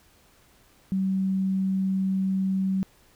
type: tone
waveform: sine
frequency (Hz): 190.9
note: G3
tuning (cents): -46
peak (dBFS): -22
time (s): 0.92-2.83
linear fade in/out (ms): 0
effects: pink hiss -59 dBFS RMS until 3.15 s